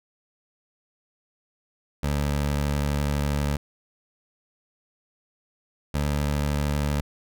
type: tone pair in turn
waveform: 20% pulse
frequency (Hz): 72.2 / 72.87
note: D2 / D2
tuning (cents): -29 / -13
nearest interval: unison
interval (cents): 16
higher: second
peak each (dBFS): -18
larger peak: neither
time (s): 2.03-3.57 / 5.94-7.01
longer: first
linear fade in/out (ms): 5
effects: none